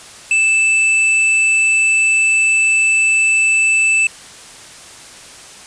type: tone with tanh clipping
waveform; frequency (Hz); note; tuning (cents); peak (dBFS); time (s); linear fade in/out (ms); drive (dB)
sine; 2637; E7; 0; -12; 0.31-4.07; 2; 15
effects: white hiss -37 dBFS RMS until 5.66 s + resampled to 22050 Hz